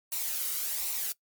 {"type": "noise with flanger", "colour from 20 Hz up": "blue", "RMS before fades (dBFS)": -32, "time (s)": [0.12, 1.12], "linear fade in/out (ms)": 0, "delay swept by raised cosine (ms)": [0.6, 1.19], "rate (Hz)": 1.3, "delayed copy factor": -0.5, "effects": ["noise-tail reverb RT60 0.1 s tail -21 dB re dry", "MP3 96 kbps"]}